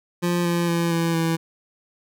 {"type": "tone with pitch steps", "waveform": "25% pulse", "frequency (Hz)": [174.61, 172.01, 169.44, 166.92, 164.43], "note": ["F3", "F3", "E3", "E3", "E3"], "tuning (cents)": [0, -26, 48, 22, -4], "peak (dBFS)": -16, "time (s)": [0.22, 1.37], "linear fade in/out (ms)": 20, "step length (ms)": 230, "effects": []}